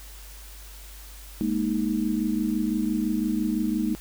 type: chord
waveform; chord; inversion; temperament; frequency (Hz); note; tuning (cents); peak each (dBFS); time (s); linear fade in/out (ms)
sine; Ab suspended second; none; just; 207.7 / 233.6 / 311.5; Ab3 / Bb3 / Eb4; 0 / +4 / +2; -27; 1.41-3.95; 0
effects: added 50 Hz sine -42 dBFS peak until 4 s + white hiss -47 dBFS RMS until 4 s